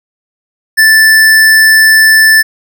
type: tone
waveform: square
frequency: 1760 Hz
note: A6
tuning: in tune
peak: -3 dBFS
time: 0.77-2.43 s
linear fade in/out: 20 ms
effects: none